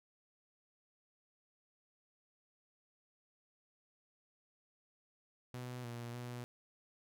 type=tone with pitch steps; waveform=sawtooth; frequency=124.3 / 119 / 122.1 Hz; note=B2 / A#2 / B2; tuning=+12 / +36 / -19 cents; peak=-39 dBFS; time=5.54-6.44 s; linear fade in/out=0 ms; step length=300 ms; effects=none